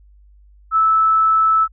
sine tone, 1310 Hz, E6, 11 cents flat, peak -11 dBFS, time 0.71-1.68 s, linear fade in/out 50 ms, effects added 50 Hz sine -45 dBFS peak until 1.72 s

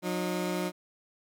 20% pulse tone pair together, 180.7 / 306.5 Hz, F#3 / D#4, -41 / -26 cents, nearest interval major sixth, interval 915 cents, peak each -26 / -29 dBFS, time 0.02-0.72 s, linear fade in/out 50 ms, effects none

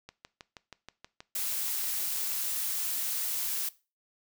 click train, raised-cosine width 0.2 ms, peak -27 dBFS, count 15, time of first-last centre 0.09-2.319 s, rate 6.28 Hz
blue noise, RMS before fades -32 dBFS, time 1.35-3.69 s, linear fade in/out 5 ms
effects noise-tail reverb RT60 0.3 s tail -19 dB re dry

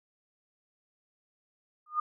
sine tone with exponential growth, 1221 Hz, D#6, 33 cents flat, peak -22 dBFS, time 1.86-2 s, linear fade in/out 5 ms, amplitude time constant 29 ms, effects none

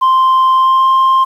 sine tone with pitch glide, 1045 to 1055.3 Hz, C6 to C6, -2 to +14 cents, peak -4 dBFS, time 0.01-1.25 s, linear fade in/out 20 ms, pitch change +16 cents, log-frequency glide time 0.54-0.88 s, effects tanh soft clip ceiling -6 dBFS + 7-bit

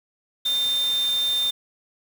sine tone in noise, 3600 Hz, A7, 39 cents sharp, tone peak -20 dBFS, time 0.45-1.51 s, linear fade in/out 10 ms, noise white, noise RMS -35 dBFS, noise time 0.45-1.51 s, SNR +12 dB, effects none

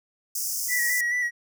pink high-pass noise, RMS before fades -29 dBFS, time 0.35-1.01 s, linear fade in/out 5 ms, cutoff 5100 Hz, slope 96 dB/octave
triangle tone with vibrato, 1942 Hz, B6, 30 cents flat, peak -21 dBFS, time 0.68-1.31 s, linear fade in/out 50 ms, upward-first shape square, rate 4.6 Hz, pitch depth 29 cents each way
effects none

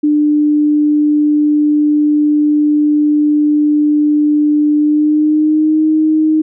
sine tone with pitch glide, 298.1 to 311.7 Hz, D4 to D#4, +26 to +3 cents, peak -8 dBFS, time 0.03-6.42 s, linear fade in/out 10 ms, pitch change +77 cents, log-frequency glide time 4.76-5.83 s, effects none

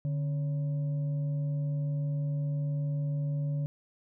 sine tone with frequency modulation, 146.83 Hz, D3, in tune, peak -28 dBFS, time 0.05-3.66 s, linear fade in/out 0 ms, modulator 415 Hz, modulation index 0.24, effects none

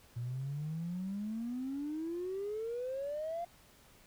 triangle exponential sweep, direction up, 116.4 to 701 Hz, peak -32 dBFS, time 0.16-3.45 s, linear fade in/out 10 ms, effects tanh soft clip ceiling -33 dBFS + pink hiss -62 dBFS RMS until 4.06 s

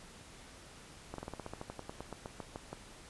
slowing click train, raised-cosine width 1 ms, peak -27 dBFS, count 18, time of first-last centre 1.14-2.73 s, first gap 43 ms, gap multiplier 1.09, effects pink hiss -54 dBFS RMS until 3.09 s + resampled to 24000 Hz

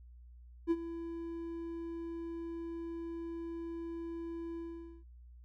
triangle tone with ADSR envelope, 334.2 Hz, E4, 24 cents sharp, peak -23 dBFS, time 0.67-5.04 s, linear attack 40 ms, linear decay 44 ms, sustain -14 dB, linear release 470 ms, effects added 60 Hz sine -52 dBFS peak until 5.44 s

